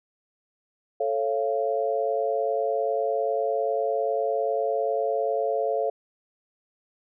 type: chord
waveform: sine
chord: A augmented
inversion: none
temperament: just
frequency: 440 / 550 / 687.5 Hz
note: A4 / C#5 / E#5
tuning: 0 / -14 / -27 cents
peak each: -27 dBFS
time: 1-5.9 s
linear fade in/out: 5 ms
effects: none